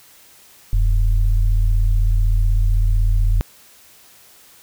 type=tone pair together; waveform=sine; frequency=40.77 / 96.7 Hz; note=E1 / G2; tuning=-18 / -23 cents; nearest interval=octave + minor third; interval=1495 cents; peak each=-13 / -21 dBFS; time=0.73-3.41 s; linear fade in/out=0 ms; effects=white hiss -48 dBFS RMS until 4.62 s